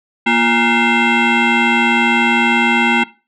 sine tone with frequency modulation, 932.3 Hz, A#5, in tune, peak -9 dBFS, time 0.26-3.04 s, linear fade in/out 10 ms, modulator 584 Hz, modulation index 3.2, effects noise-tail reverb RT60 0.3 s tail -19 dB re dry + tanh soft clip ceiling -7 dBFS

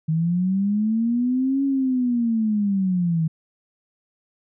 sine linear two-way sweep, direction up then down, 155.56 to 277.2 to 157.1 Hz, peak -18 dBFS, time 0.08-3.28 s, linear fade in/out 10 ms, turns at 1.64 s, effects none

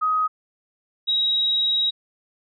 sine tone pair in turn, 1258 / 3820 Hz, D#6 / A#7, +19 / +42 cents, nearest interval octave + perfect fifth, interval 1923 cents, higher second, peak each -18 dBFS, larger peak neither, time 0.01-0.28 / 1.07-1.91 s, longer second, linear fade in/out 20 ms, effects none

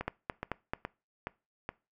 two click trains, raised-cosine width 0.5 ms, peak -20 / -17 dBFS, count 5 / 4, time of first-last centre 0.01-1.691 / 0.08-0.735 s, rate 2.38 / 4.58 Hz, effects noise-tail reverb RT60 0.3 s tail -22 dB re dry

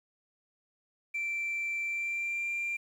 sine tone with pitch glide, 2344 to 2377 Hz, D7 to D7, -4 to +20 cents, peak -29 dBFS, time 1.14-2.77 s, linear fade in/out 10 ms, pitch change +24 cents, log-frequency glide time 1.84-2.5 s, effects tanh soft clip ceiling -28 dBFS + 10-bit

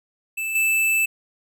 square tone with level steps, 2637 Hz, E7, in tune, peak -25 / -18 dBFS, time 0.37-1.06 s, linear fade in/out 10 ms, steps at 0.55 s, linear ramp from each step 5 ms, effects none

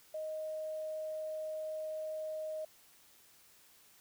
sine tone with quantisation, 624 Hz, D#5, 5 cents sharp, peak -37 dBFS, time 0.14-2.65 s, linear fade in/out 5 ms, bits 11, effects white hiss -63 dBFS RMS until 4 s

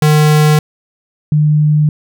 square / sine tone pair in turn, 151.9 / 150.94 Hz, D#3 / D3, -41 / +48 cents, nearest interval unison, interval 11 cents, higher first, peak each -7 dBFS, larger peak neither, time 0.02-0.59 / 1.32-1.89 s, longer neither, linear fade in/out 2 ms, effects none

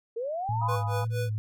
sine linear sweep, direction up, 440 to 1108.7 Hz, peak -29 dBFS, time 0.16-0.76 s, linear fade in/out 10 ms
sine tone with vibrato, 109.4 Hz, A2, 9 cents flat, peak -27 dBFS, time 0.49-1.38 s, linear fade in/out 0 ms, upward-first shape square, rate 1.9 Hz, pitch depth 42 cents each way
sine chord, F half-diminished seventh, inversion none, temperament equal, 698.5 / 830.6 / 987.8 / 1244.5 Hz, F5 / Ab5 / Cb6 / Eb6, 0 / 0 / 0 / 0 cents, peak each -39 / -37 / -36 / -40 dBFS, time 0.61-1.05 s, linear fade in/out 10 ms
square tone with tremolo, 492.3 Hz, B4, 6 cents flat, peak -31 dBFS, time 0.68-1.3 s, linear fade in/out 10 ms, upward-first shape sine, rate 4.3 Hz, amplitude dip 100%
effects none

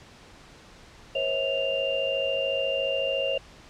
sine tone cluster, 489 / 543 / 646 / 2791 Hz, B4 / C#5 / E5 / F7, -17 / -36 / -35 / -2 cents, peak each -35 / -27 / -32 / -29 dBFS, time 1.15-3.38 s, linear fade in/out 5 ms, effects pink hiss -50 dBFS RMS until 3.69 s + low-pass 6000 Hz 12 dB/octave

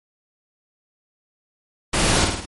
pink noise with echo, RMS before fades -19 dBFS, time 1.93-2.25 s, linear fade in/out 10 ms, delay 52 ms, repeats 4, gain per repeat -4 dB, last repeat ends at 2.458 s, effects MP3 48 kbps

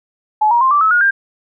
sine tone with pitch steps, 855 / 948.7 / 1052.6 / 1168 / 1295.9 / 1437.9 / 1595.5 Hz, A5 / A#5 / C6 / D6 / E6 / F#6 / G6, -50 / +30 / +10 / -10 / -30 / -50 / +30 cents, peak -9 dBFS, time 0.41-1.11 s, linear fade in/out 10 ms, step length 100 ms, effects none

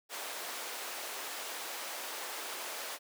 pink high-pass noise, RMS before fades -41 dBFS, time 0.09-2.99 s, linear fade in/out 50 ms, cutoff 510 Hz, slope 12 dB/octave, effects high-pass 300 Hz 12 dB/octave

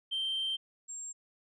sine tone pair in turn, 3136 / 7459 Hz, G7 / A#8, 0 / 0 cents, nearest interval octave + minor third, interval 1500 cents, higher second, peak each -29 / -39 dBFS, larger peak first, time 0.11-0.57 / 0.88-1.13 s, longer first, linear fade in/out 20 ms, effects tanh soft clip ceiling -28 dBFS

